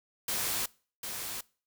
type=noise with echo; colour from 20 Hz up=white; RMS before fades=-32 dBFS; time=0.28-0.66 s; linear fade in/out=5 ms; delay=750 ms; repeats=1; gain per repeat=-6 dB; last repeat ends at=1.41 s; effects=noise-tail reverb RT60 0.4 s tail -23 dB re dry